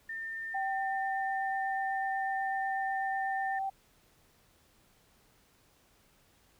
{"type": "tone", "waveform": "sine", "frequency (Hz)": 1805, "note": "A6", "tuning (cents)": 44, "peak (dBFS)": -36, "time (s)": [0.09, 3.59], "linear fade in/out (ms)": 5}
{"type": "tone with vibrato", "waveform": "sine", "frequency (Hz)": 775, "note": "G5", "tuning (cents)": -20, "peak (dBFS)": -31, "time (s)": [0.54, 3.7], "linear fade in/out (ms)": 10, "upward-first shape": "triangle", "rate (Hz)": 8.1, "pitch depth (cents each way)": 11}
{"effects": ["pink hiss -66 dBFS RMS until 6.59 s"]}